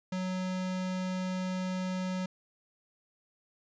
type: tone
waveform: square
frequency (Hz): 185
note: F#3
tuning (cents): 0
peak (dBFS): -32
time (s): 0.12-2.26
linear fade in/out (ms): 5
effects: resampled to 16000 Hz